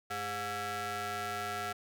sawtooth ring-modulated tone, 311.1 Hz, D#4, in tune, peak -28 dBFS, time 0.1-1.73 s, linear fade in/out 10 ms, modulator 1030 Hz, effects none

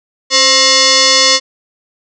sine tone with frequency modulation, 523.3 Hz, C5, in tune, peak -6 dBFS, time 0.3-1.4 s, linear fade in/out 50 ms, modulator 799 Hz, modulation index 7.3, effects none

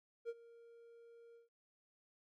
triangle tone with ADSR envelope, 466.2 Hz, A#4, in tune, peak -36 dBFS, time 0.25-1.49 s, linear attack 40 ms, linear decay 43 ms, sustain -20 dB, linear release 140 ms, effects none

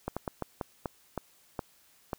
slowing click train, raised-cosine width 1 ms, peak -18 dBFS, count 9, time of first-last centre 0.08-2.132 s, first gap 86 ms, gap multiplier 1.3, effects white hiss -63 dBFS RMS until 2.18 s

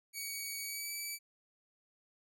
10% pulse tone with pitch glide, 2254 to 2303 Hz, C#7 to D7, +28 to -34 cents, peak -30 dBFS, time 0.13-1.19 s, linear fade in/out 50 ms, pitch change +38 cents, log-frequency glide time 0.64-0.91 s, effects none

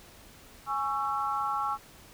sine chord, C# minor, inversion second, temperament equal with one note detuned, 830.6 / 1108.7 / 1337.7 Hz, G#5 / C#6 / E6, 0 / 0 / +25 cents, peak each -32 dBFS, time 0.66-1.78 s, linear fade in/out 50 ms, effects pink hiss -53 dBFS RMS until 2.13 s

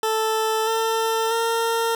20% pulse tone with pitch steps, 440 / 449 / 458.2 Hz, A4 / A4 / A#4, 0 / +35 / -30 cents, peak -15 dBFS, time 0.03-1.95 s, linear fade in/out 2 ms, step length 640 ms, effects none

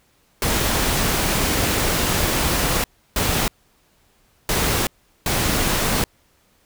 pink noise bursts at uneven times, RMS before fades -20 dBFS, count 4, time 0.42-2.84 / 3.16-3.48 / 4.49-4.87 / 5.26-6.04 s, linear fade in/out 2 ms, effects pink hiss -60 dBFS RMS until 6.65 s

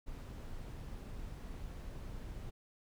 brown noise, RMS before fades -45 dBFS, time 0.06-2.51 s, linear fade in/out 20 ms, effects none

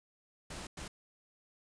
pink noise bursts at uneven times, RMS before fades -44 dBFS, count 2, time 0.5-0.67 / 0.77-0.88 s, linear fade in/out 5 ms, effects resampled to 22050 Hz

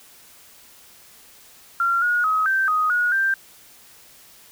sine tone with pitch steps, 1377 / 1444 / 1270 / 1559 / 1250 / 1451 / 1575 Hz, F6 / F#6 / D#6 / G6 / D#6 / F#6 / G6, -25 / -43 / +35 / -10 / +8 / -34 / +8 cents, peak -17 dBFS, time 1.8-3.34 s, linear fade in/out 2 ms, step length 220 ms, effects white hiss -49 dBFS RMS until 4.51 s

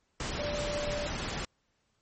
sine tone in noise, 587.3 Hz, D5, in tune, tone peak -33 dBFS, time 0.39-1.07 s, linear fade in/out 2 ms, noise pink, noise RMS -35 dBFS, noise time 0.2-1.45 s, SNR -1 dB, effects pink hiss -75 dBFS RMS until 2.01 s + MP3 32 kbps

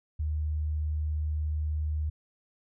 sine tone, 76.4 Hz, D#2, 31 cents flat, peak -27 dBFS, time 0.19-2.1 s, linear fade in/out 10 ms, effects none

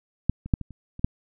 clicks, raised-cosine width 5 ms, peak -7 / -23 / -7 / -21 / -30 / -26 / -6 dBFS, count 7, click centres 0.296 / 0.46 / 0.538 / 0.613 / 0.707 / 0.994 / 1.045 s, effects none

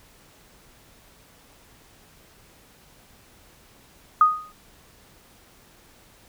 sine tone with exponential decay, 1242 Hz, D#6, 3 cents flat, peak -9 dBFS, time 4.21-4.52 s, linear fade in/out 2 ms, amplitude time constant 66 ms, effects pink hiss -54 dBFS RMS until 6.28 s

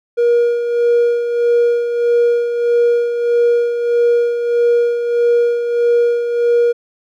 triangle tone with tremolo, 475.1 Hz, A#4, 33 cents sharp, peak -6 dBFS, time 0.17-6.73 s, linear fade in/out 20 ms, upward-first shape sine, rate 1.6 Hz, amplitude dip 60%, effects tanh soft clip ceiling -4 dBFS

